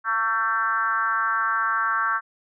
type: tone with frequency modulation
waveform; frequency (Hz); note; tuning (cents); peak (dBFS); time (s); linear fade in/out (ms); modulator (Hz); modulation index
sine; 1343; E6; +32; -20; 0.04-2.21; 50; 219; 1.4
effects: none

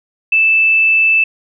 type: tone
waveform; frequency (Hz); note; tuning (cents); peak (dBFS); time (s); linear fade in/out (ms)
sine; 2637; E7; 0; -8; 0.32-1.24; 5
effects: none

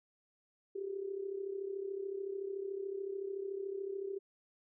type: tone with amplitude modulation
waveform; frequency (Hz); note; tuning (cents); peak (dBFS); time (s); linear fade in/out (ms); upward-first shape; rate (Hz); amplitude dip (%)
sine; 392; G4; 0; -34; 0.75-4.19; 10; sine; 33.7; 70
effects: none

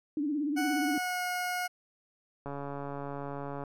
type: tone with vibrato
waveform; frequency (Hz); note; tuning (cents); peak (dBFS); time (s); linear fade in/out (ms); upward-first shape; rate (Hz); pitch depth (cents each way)
sine; 294.1; D4; +3; -28; 0.17-0.98; 2; sine; 17; 100
type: tone with pitch glide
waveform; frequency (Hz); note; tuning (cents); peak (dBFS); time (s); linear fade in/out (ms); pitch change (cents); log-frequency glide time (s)
20% pulse; 740 to 722.3; F#5 to F#5; 0 to -42; -26; 0.56-1.68; 20; -42; 0.69-1.24
type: click train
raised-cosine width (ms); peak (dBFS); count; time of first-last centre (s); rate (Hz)
1; -25; 167; 2.46-3.637; 141
effects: none

